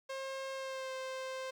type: tone with pitch glide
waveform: sawtooth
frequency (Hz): 535 to 523.1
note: C5 to C5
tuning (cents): +38 to -1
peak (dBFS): -35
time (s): 0.09-1.51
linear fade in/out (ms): 10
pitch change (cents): -39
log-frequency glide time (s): 0.53-0.93
effects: low-pass 7000 Hz 12 dB/octave + 11-bit